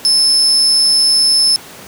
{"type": "tone", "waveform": "35% pulse", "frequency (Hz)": 5250, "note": "E8", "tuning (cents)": -8, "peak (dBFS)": -6, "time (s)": [0.05, 1.56], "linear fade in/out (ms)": 0, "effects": ["pink hiss -34 dBFS RMS until 1.87 s", "high-pass 150 Hz 12 dB/octave"]}